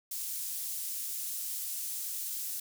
pink high-pass noise, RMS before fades -37 dBFS, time 0.11-2.6 s, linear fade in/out 5 ms, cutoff 8800 Hz, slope 12 dB/octave, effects none

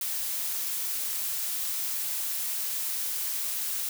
blue noise, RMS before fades -31 dBFS, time 0.01-3.89 s, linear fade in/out 2 ms, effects none

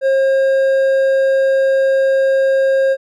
sine tone with hard clipping, 537 Hz, C5, 45 cents sharp, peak -12 dBFS, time 0.01-2.97 s, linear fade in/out 50 ms, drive 5 dB, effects none

